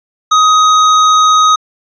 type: tone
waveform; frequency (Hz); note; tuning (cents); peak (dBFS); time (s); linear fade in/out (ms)
square; 1257; D#6; +17; -6; 0.31-1.56; 10
effects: resampled to 16000 Hz